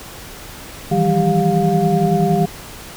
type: tone cluster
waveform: sine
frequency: 158.8 / 169.4 / 196.6 / 396.3 / 707 Hz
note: D#3 / E3 / G3 / G4 / F5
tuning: +36 / +48 / +5 / +19 / +21 cents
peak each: -19 dBFS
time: 0.91-2.46 s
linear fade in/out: 10 ms
effects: pink hiss -35 dBFS RMS until 2.96 s